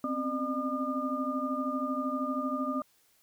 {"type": "tone cluster", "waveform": "sine", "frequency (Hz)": [256.1, 268.9, 604, 1210], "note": ["C4", "C4", "D5", "D#6"], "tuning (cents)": [-37, 47, 48, -49], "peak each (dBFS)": [-34, -35, -37, -34], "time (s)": [0.04, 2.82], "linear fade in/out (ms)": 2, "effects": ["white hiss -67 dBFS RMS until 3.22 s"]}